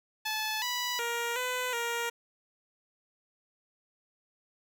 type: tone with pitch steps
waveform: 10% pulse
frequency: 866 / 983 / 470.5 / 502 / 469.7 Hz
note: A5 / B5 / A#4 / B4 / A#4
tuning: -28 / -8 / +16 / +28 / +13 cents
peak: -22 dBFS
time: 0.25-2.1 s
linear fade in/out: 10 ms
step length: 370 ms
effects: none